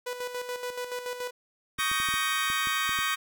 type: tone with tremolo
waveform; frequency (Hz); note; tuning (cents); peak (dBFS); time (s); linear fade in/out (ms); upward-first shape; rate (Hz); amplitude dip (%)
sawtooth; 493.9; B4; 0; -27; 0.06-1.31; 10; square; 7; 55
type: chord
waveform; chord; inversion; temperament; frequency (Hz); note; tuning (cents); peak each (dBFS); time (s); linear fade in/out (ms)
25% pulse; Eb dominant seventh; third; just; 1120.1 / 1244.5 / 1555.6 / 1866.8; Db6 / Eb6 / G6 / Bb6; +18 / 0 / -14 / +2; -28; 1.78-3.16; 20
type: clicks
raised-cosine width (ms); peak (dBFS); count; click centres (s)
3; -30; 9; 1.788 / 1.915 / 2.001 / 2.088 / 2.14 / 2.501 / 2.672 / 2.893 / 2.989
effects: none